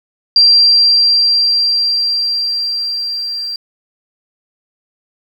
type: tone with level ramp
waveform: sine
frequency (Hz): 4729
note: D8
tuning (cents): +11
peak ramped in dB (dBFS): -4 to -19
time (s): 0.36-3.56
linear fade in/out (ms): 2
effects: 7-bit